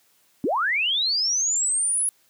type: linear sweep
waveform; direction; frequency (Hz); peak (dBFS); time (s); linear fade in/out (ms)
sine; up; 220 to 10580; -20; 0.44-2.09; 0
effects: white hiss -62 dBFS RMS until 2.29 s + high-pass 100 Hz 12 dB/octave